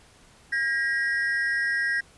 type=ring-modulated tone; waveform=triangle; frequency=1760 Hz; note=A6; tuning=in tune; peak=-18 dBFS; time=0.52-2.01 s; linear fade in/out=10 ms; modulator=141 Hz; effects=pink hiss -55 dBFS RMS until 2.17 s + resampled to 24000 Hz